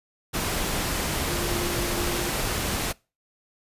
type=tone in noise; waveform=sine; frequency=349.2 Hz; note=F4; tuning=in tune; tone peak=-31 dBFS; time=1.28-2.31 s; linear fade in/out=20 ms; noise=pink; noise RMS=-27 dBFS; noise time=0.33-2.93 s; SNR=-7 dB; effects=noise-tail reverb RT60 0.3 s tail -24 dB re dry + resampled to 32000 Hz